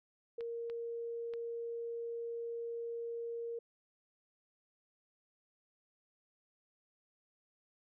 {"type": "tone", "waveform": "sine", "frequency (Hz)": 466.2, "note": "A#4", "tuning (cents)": 0, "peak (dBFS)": -38, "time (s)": [0.38, 3.59], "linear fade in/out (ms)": 5}
{"type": "clicks", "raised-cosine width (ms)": 0.3, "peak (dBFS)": -36, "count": 3, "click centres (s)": [0.408, 0.699, 1.337]}
{"effects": []}